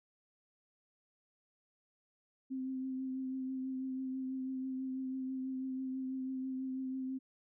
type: tone with vibrato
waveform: sine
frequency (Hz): 261.6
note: C4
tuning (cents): 0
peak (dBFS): -36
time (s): 2.5-7.19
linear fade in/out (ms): 20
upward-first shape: triangle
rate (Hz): 6.1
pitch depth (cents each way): 22
effects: none